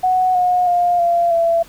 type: tone with pitch steps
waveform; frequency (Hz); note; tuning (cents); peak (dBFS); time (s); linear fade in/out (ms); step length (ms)
sine; 740 / 722.3 / 705 / 688.1 / 671.6; F#5 / F#5 / F5 / F5 / E5; 0 / -42 / +16 / -26 / +32; -12; 0.03-1.63; 10; 320
effects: pink hiss -44 dBFS RMS until 1.68 s